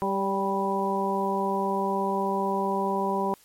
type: harmonic tone with a mistuned harmonic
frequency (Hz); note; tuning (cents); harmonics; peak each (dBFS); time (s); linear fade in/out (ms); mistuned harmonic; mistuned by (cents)
196; G3; 0; 1 / 2 / 3 / 4 / 5; -30 / -29 / -33 / -31 / -28; 0.02-3.34; 0; 3; -26
effects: white hiss -57 dBFS RMS until 3.44 s + MP3 64 kbps